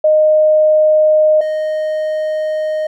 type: tone pair in turn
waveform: sine / triangle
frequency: 617 / 619.6 Hz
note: D#5 / D#5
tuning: -15 / -7 cents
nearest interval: unison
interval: 8 cents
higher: second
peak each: -7 / -13 dBFS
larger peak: first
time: 0.04-1.41 / 1.41-2.87 s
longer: second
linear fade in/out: 5 ms
effects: none